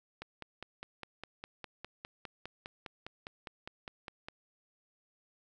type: click train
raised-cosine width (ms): 0.3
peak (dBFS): -26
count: 21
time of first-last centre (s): 0.22-4.285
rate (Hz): 4.92
effects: none